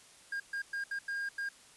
triangle tone bursts at uneven times, 1615 Hz, G#6, 49 cents flat, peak -32 dBFS, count 6, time 0.32-0.4 / 0.53-0.62 / 0.73-0.84 / 0.91-0.99 / 1.08-1.29 / 1.38-1.49 s, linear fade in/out 5 ms, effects white hiss -58 dBFS RMS until 1.76 s + resampled to 24000 Hz

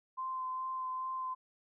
sine tone with vibrato, 1036 Hz, C6, 17 cents flat, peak -35 dBFS, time 0.17-1.35 s, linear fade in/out 20 ms, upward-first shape sine, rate 2.4 Hz, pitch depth 12 cents each way, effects none

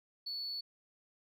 sine tone, 4435 Hz, C#8, in tune, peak -36 dBFS, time 0.26-0.61 s, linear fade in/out 10 ms, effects tanh soft clip ceiling -34 dBFS

